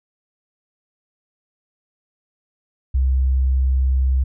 sine tone, 65.4 Hz, C2, in tune, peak -14 dBFS, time 2.94-4.24 s, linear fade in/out 10 ms, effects none

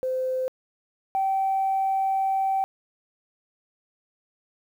sine tone pair in turn, 516 / 773.1 Hz, C5 / G5, -24 / -24 cents, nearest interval perfect fifth, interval 700 cents, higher second, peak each -23 / -20 dBFS, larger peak second, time 0.03-0.48 / 1.15-2.64 s, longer second, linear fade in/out 0 ms, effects tanh soft clip ceiling -17 dBFS + 9-bit

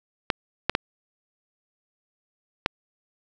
clicks, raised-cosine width 0.3 ms, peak -4 dBFS, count 4, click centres 0.302 / 0.696 / 0.751 / 2.661 s, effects none

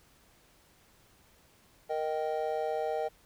triangle chord, Eb major, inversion second, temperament just, 466.7 / 622.3 / 777.8 Hz, Bb4 / Eb5 / G5, +2 / 0 / -14 cents, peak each -32 / -32 / -33 dBFS, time 1.89-3.09 s, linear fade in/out 20 ms, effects pink hiss -63 dBFS RMS until 3.25 s

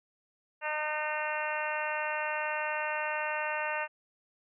harmonic tone, 304.3 Hz, D#4, 38 cents flat, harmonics 2 / 3 / 4 / 5 / 6 / 7 / 8 / 9, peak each -37 / -36 / -41 / -38 / -38 / -43 / -43 / -39 dBFS, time 0.61-3.88 s, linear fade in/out 50 ms, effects none

